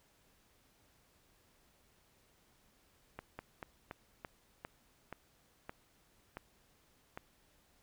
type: slowing click train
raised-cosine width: 0.5 ms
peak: -28 dBFS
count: 10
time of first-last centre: 3.19-7.175 s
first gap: 200 ms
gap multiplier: 1.19
effects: pink hiss -70 dBFS RMS until 7.82 s